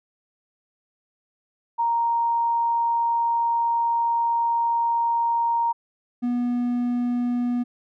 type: tone pair in turn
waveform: sine / triangle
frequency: 932.3 / 243.3 Hz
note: A#5 / B3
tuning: 0 / -26 cents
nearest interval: octave + major seventh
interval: 2326 cents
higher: first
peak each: -19 dBFS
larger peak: neither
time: 1.78-5.73 / 6.22-7.64 s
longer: first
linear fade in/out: 20 ms
effects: none